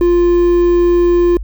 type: tone with quantisation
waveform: triangle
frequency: 349.2 Hz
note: F4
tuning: in tune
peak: -6 dBFS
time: 0.01-1.37 s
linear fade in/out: 2 ms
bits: 6
effects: added 50 Hz sine -21 dBFS peak until 1.43 s